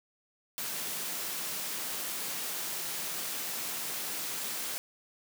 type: high-pass noise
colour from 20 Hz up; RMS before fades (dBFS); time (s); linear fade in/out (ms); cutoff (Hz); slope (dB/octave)
white; -36; 0.58-4.78; 0; 130; 48
effects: none